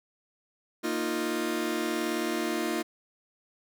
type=chord; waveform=sawtooth; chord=Bb suspended fourth; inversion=none; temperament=just; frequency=233.1 / 310.8 / 349.6 Hz; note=Bb3 / Eb4 / F4; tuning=0 / -2 / +2 cents; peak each=-30 / -28 / -27 dBFS; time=0.83-2.83 s; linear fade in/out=20 ms; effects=none